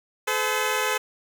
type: tone pair together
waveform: 10% pulse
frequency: 429 / 510.2 Hz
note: A4 / C5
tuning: -44 / -44 cents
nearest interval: minor third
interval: 300 cents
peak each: -17 dBFS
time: 0.27-0.98 s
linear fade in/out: 10 ms
effects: none